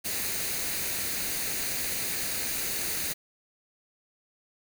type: noise with comb filter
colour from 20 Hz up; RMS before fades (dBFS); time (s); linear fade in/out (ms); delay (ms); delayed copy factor
white; -31; 0.04-3.14; 20; 0.46; +0.5
effects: none